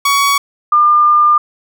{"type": "tone pair in turn", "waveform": ["sawtooth", "sine"], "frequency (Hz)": [1124, 1201.7], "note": ["C#6", "D6"], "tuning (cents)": [24, 39], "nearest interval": "minor second", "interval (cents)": 115, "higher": "second", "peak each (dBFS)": -6, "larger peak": "neither", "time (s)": [[0.05, 0.38], [0.72, 1.38]], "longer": "second", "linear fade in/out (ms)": 5, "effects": []}